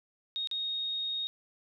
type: tone with dropouts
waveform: sine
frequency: 3729 Hz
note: A#7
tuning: in tune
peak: -31 dBFS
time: 0.36-1.27 s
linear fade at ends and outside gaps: 0 ms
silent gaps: 0.473-0.513 s
effects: none